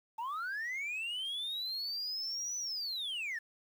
sine linear two-way sweep, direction up then down, 868 to 6000 to 1712 Hz, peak -33 dBFS, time 0.18-3.39 s, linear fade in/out 10 ms, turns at 2.57 s, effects tanh soft clip ceiling -34 dBFS + 10-bit

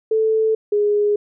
sine tone pair in turn, 440 / 414.4 Hz, A4 / G#4, 0 / -4 cents, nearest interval minor second, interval 104 cents, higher first, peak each -14 dBFS, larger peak neither, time 0.11-0.55 / 0.72-1.16 s, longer neither, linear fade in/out 5 ms, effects none

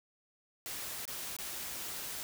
white noise with dropouts, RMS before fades -41 dBFS, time 0.66-2.23 s, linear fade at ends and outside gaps 0 ms, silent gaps 1.054-1.078 / 1.366-1.387 s, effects none

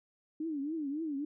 sine tone with vibrato, 300 Hz, D4, 37 cents sharp, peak -33 dBFS, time 0.4-1.25 s, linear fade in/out 5 ms, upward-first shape triangle, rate 3.6 Hz, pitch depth 190 cents each way, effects none

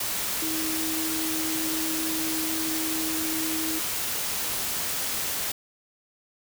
sine tone in noise, 318.6 Hz, D#4, 41 cents sharp, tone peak -30 dBFS, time 0.42-3.79 s, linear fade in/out 5 ms, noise white, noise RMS -29 dBFS, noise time 0-5.52 s, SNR -4 dB, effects none

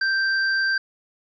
square tone, 1568 Hz, G6, in tune, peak -20 dBFS, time 0.01-0.78 s, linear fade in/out 5 ms, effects resampled to 16000 Hz + 10-bit

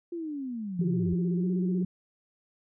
sine linear sweep, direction down, 350.7 to 78.3 Hz, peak -32 dBFS, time 0.12-1.14 s, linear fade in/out 5 ms
sine tone with pitch glide, 174.7 to 181.7 Hz, F3 to F#3, +1 to -31 cents, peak -25 dBFS, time 0.79-1.85 s, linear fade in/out 5 ms, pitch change +68 cents, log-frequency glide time 1.36-1.47 s
sine tone with vibrato, 363.1 Hz, F#4, 33 cents flat, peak -34 dBFS, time 0.81-1.83 s, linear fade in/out 5 ms, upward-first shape square, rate 16 Hz, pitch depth 95 cents each way
effects none

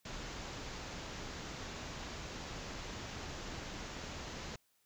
pink low-pass noise, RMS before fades -45 dBFS, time 0.05-4.56 s, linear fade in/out 5 ms, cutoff 7200 Hz, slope 96 dB/octave, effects white hiss -75 dBFS RMS until 4.85 s

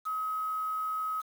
sine tone with quantisation, 1273 Hz, D#6, 39 cents sharp, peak -30 dBFS, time 0.05-1.22 s, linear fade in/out 20 ms, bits 8, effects none

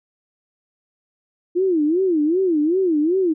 sine tone with vibrato, 336.9 Hz, E4, 38 cents sharp, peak -15 dBFS, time 1.55-3.34 s, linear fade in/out 20 ms, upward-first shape sine, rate 2.6 Hz, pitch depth 230 cents each way, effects none

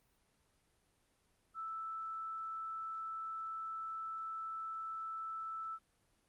sine tone, 1318.5 Hz, E6, in tune, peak -40 dBFS, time 1.54-5.79 s, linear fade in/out 50 ms, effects pink hiss -75 dBFS RMS until 6.28 s + Opus 32 kbps

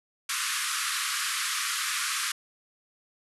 pink band-pass noise, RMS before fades -30 dBFS, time 0.29-2.32 s, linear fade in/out 5 ms, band 1100 to 12000 Hz, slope 96 dB/octave, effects none

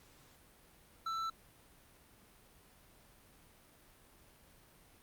sine tone with hard clipping, 1328 Hz, E6, 12 cents sharp, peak -37 dBFS, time 1.06-1.3 s, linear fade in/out 5 ms, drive 7 dB, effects pink hiss -63 dBFS RMS until 5.02 s + Opus 48 kbps

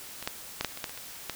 clicks, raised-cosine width 0.2 ms, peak -20 / -12 / -11 / -10 / -29 / -22 / -14 / -24 / -23 / -14 dBFS, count 10, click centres 0.226 / 0.275 / 0.61 / 0.647 / 0.722 / 0.774 / 0.842 / 0.895 / 0.976 / 1.297 s, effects white hiss -44 dBFS RMS until 1.35 s

